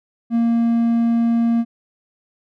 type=tone; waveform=triangle; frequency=232.3 Hz; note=A#3; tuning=6 cents flat; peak=-12 dBFS; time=0.3-1.65 s; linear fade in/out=50 ms; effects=none